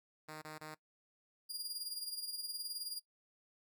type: tone bursts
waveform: 5% pulse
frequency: 154.8 Hz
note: D#3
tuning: 9 cents flat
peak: -35 dBFS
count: 3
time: 0.28-0.748 s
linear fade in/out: 10 ms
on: 140 ms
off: 24 ms
type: tone with tremolo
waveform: sawtooth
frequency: 4828 Hz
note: D8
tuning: 47 cents sharp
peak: -35 dBFS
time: 1.49-3 s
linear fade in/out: 20 ms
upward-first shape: sine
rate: 19 Hz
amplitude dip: 65%
effects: noise-tail reverb RT60 0.1 s tail -21 dB re dry